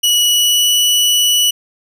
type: tone with pitch glide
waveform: sawtooth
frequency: 2931 to 2951 Hz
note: F#7 to F#7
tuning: -17 to -5 cents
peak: -7 dBFS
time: 0.03-1.51 s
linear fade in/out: 10 ms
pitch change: +12 cents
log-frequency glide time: 0.22-0.71 s
effects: none